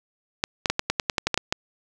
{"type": "clicks", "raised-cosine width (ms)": 0.2, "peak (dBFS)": -4, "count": 12, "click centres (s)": [0.439, 0.658, 0.7, 0.794, 0.9, 0.998, 1.098, 1.182, 1.27, 1.343, 1.376, 1.525], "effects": []}